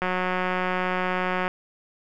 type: click train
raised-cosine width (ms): 0.5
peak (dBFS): -11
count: 268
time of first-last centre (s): 0.02-1.479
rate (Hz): 183
effects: none